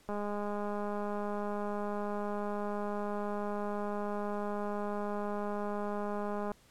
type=click train; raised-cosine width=1 ms; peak=-24 dBFS; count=1325; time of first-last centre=0.09-6.517 s; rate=206 Hz; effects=pink hiss -63 dBFS RMS until 6.7 s + low-pass 12000 Hz 12 dB/octave